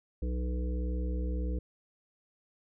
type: harmonic tone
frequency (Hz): 61.6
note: B1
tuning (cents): -4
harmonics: 1 / 3 / 5 / 7 / 8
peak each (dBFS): -30 / -41 / -42 / -47 / -45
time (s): 0.22-1.59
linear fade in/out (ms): 5
effects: none